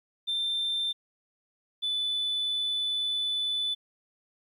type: tone pair in turn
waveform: sine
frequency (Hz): 3573 / 3491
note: A7 / A7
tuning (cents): +26 / -14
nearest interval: unison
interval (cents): 40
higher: first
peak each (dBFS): -25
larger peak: neither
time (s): 0.27-0.93 / 1.82-3.75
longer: second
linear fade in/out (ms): 20
effects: tanh soft clip ceiling -24 dBFS + 11-bit